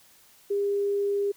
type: tone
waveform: sine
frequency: 403 Hz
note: G4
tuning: 48 cents sharp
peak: -23 dBFS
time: 0.5-1.32 s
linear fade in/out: 10 ms
effects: white hiss -57 dBFS RMS until 1.36 s